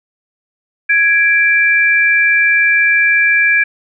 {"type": "tone pair together", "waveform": "sine", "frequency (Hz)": [1661.2, 2347], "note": ["G#6", "D7"], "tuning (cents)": [0, -2], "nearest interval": "tritone", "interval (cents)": 598, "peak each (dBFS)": -11, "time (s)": [0.89, 3.64], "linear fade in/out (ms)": 10, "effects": []}